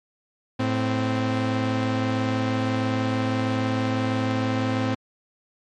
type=tone pair together; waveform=sawtooth; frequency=109.24 / 260 Hz; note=A2 / C4; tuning=-12 / -11 cents; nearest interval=octave + minor third; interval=1501 cents; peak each=-21 / -20 dBFS; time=0.59-4.95 s; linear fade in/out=10 ms; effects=low-pass 4000 Hz 12 dB/octave + MP3 64 kbps